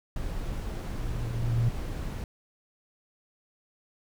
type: noise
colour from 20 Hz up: brown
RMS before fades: -33 dBFS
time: 0.16-2.24 s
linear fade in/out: 2 ms
type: tone with exponential growth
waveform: sine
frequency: 116.54 Hz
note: A#2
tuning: in tune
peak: -20 dBFS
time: 0.4-1.69 s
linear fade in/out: 5 ms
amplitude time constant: 280 ms
effects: none